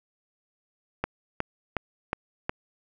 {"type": "click train", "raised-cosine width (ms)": 0.5, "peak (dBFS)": -11, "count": 5, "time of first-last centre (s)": [1.04, 2.495], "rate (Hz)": 2.75, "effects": []}